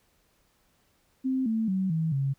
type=tone with pitch steps; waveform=sine; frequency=261.6 / 222.5 / 189.3 / 161.03 / 136.99 Hz; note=C4 / A3 / F#3 / E3 / C#3; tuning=0 / +20 / +40 / -40 / -20 cents; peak=-24 dBFS; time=1.24-2.34 s; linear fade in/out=20 ms; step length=220 ms; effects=pink hiss -68 dBFS RMS until 2.38 s